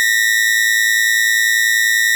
40% pulse tone pair together, 1829.8 / 1940 Hz, A#6 / B6, -33 / -31 cents, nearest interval minor second, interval 102 cents, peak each -14 dBFS, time 0-2.15 s, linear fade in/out 0 ms, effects none

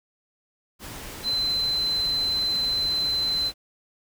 sine tone in noise, 4061 Hz, B7, 48 cents sharp, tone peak -22 dBFS, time 1.23-3.52 s, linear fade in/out 50 ms, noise pink, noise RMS -38 dBFS, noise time 0.79-3.54 s, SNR +13 dB, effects none

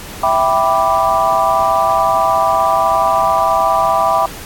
sine chord, E minor seventh, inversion none, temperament equal, 659.3 / 784 / 987.8 / 1174.7 Hz, E5 / G5 / B5 / D6, 0 / 0 / 0 / 0 cents, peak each -16 dBFS, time 0.23-4.26 s, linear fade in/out 5 ms, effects pink hiss -31 dBFS RMS until 4.45 s + AAC 64 kbps

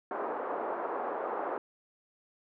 pink band-pass noise, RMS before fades -35 dBFS, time 0.11-1.58 s, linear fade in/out 2 ms, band 380 to 1200 Hz, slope 24 dB/octave, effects none

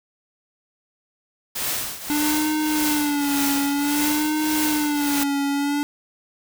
white noise with tremolo, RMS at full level -24 dBFS, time 1.55-5.24 s, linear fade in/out 10 ms, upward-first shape triangle, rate 1.7 Hz, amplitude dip 80%
square tone with vibrato, 293.7 Hz, D4, in tune, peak -21 dBFS, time 2.1-5.83 s, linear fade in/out 0 ms, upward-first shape sine, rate 0.53 Hz, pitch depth 78 cents each way
effects none

